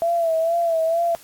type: tone with vibrato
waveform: sine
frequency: 665 Hz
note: E5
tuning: 15 cents sharp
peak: -17 dBFS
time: 0.02-1.15 s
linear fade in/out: 0 ms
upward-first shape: sine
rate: 2.2 Hz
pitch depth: 54 cents each way
effects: white hiss -47 dBFS RMS until 1.23 s + AAC 64 kbps